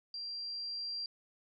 sine tone with level ramp, 4738 Hz, D8, 14 cents sharp, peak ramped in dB -39 to -36 dBFS, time 0.14-1.06 s, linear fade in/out 2 ms, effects none

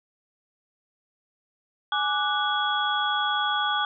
sine tone cluster, 836 / 1174 / 1478 / 3346 Hz, G#5 / D6 / F#6 / G#7, +11 / -1 / -2 / +12 cents, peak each -28 dBFS, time 1.92-3.85 s, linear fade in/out 2 ms, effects none

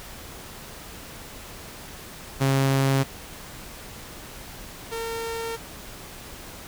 sawtooth tone pair in turn, 135.6 / 456.9 Hz, C#3 / A#4, -38 / -35 cents, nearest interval octave + major sixth, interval 2103 cents, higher second, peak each -15 / -25 dBFS, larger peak first, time 2.4-3.04 / 4.91-5.57 s, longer second, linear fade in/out 20 ms, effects pink hiss -41 dBFS RMS until 6.67 s

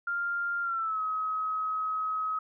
sine tone with pitch glide, 1396.9 to 1273.6 Hz, F6 to D#6, 0 to +40 cents, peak -28 dBFS, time 0.07-2.39 s, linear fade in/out 5 ms, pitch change -160 cents, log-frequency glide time 0.62-1.01 s, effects none

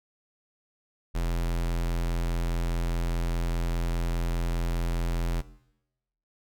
square tone, 42.45 Hz, F1, 48 cents flat, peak -26 dBFS, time 1.14-5.42 s, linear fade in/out 20 ms, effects noise-tail reverb RT60 0.9 s tail -18 dB re dry

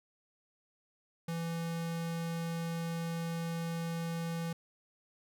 square tone, 166.8 Hz, E3, 21 cents sharp, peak -35 dBFS, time 1.28-4.53 s, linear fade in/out 5 ms, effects none

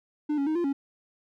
triangle tone with pitch steps, 299.2 / 278.8 / 312.3 / 346.7 / 277.4 Hz, D4 / C#4 / D#4 / F4 / C#4, +32 / +10 / +7 / -13 / +1 cents, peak -22 dBFS, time 0.29-0.73 s, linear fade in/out 10 ms, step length 88 ms, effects none

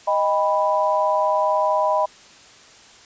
sine chord, Eb augmented, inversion none, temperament equal with one note detuned, 622.3 / 797.7 / 987.8 Hz, Eb5 / G5 / B5, 0 / +30 / 0 cents, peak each -20 / -24 / -20 dBFS, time 0.07-2.06 s, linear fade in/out 10 ms, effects white hiss -47 dBFS RMS until 3.05 s + resampled to 16000 Hz

